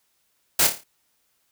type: noise with echo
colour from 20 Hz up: white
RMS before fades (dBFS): -18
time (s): 0.59-0.67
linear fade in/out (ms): 5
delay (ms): 28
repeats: 6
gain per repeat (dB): -6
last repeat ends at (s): 0.838
effects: white hiss -69 dBFS RMS until 1.51 s